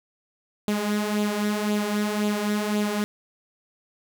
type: tone with flanger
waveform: sawtooth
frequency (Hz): 208.8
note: G#3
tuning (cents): +10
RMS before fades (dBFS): -25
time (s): 0.68-3.04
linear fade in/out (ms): 0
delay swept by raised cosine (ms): 0.27 to 4.27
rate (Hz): 1.9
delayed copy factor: +0.55
effects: none